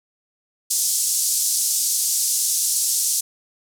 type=band-pass noise; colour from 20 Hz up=pink; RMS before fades=-21 dBFS; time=0.7-3.21 s; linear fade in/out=10 ms; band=5700 to 12000 Hz; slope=24 dB/octave; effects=none